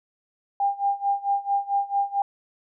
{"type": "tone with tremolo", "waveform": "sine", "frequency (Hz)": 800, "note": "G5", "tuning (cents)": 35, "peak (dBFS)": -18, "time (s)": [0.6, 2.22], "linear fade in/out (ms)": 2, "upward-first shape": "sine", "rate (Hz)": 4.5, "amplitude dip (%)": 90, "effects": []}